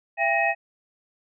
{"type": "tone cluster", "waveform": "sine", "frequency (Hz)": [671, 797, 1872, 2547], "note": ["E5", "G5", "A#6", "D#7"], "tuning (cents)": [31, 28, 7, 40], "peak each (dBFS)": -25, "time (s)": [0.17, 0.55], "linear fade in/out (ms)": 50, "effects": []}